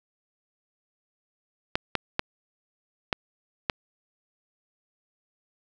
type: clicks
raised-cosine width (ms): 0.3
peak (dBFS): -7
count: 5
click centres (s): 1.755 / 1.953 / 2.194 / 3.128 / 3.698
effects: none